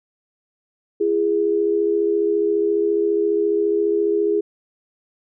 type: tone pair together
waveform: sine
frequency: 337.6 / 412.2 Hz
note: E4 / G#4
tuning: +41 / -13 cents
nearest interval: minor third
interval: 346 cents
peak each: -22 / -17 dBFS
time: 1-4.41 s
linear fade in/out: 10 ms
effects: none